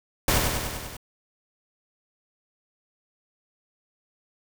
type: noise with echo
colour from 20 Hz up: pink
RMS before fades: -21 dBFS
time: 0.28-0.38 s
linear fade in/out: 2 ms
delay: 98 ms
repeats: 6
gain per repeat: -3 dB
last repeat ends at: 0.968 s
effects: none